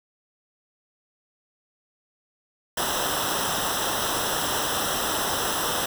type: noise with comb filter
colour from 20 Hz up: pink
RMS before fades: -26 dBFS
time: 2.77-5.86 s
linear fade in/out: 5 ms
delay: 0.44 ms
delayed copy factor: -0.85
effects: none